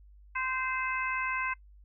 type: harmonic tone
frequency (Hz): 518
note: C5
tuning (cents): -17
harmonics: 2 / 3 / 4 / 5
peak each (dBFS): -34 / -35 / -35 / -37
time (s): 0.35-1.54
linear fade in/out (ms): 10
effects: noise-tail reverb RT60 0.1 s tail -24 dB re dry + added 50 Hz sine -52 dBFS peak until 1.84 s